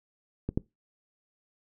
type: clicks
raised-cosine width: 3 ms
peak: -17 / -13 dBFS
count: 2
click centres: 0.49 / 0.575 s
effects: noise-tail reverb RT60 0.2 s tail -22 dB re dry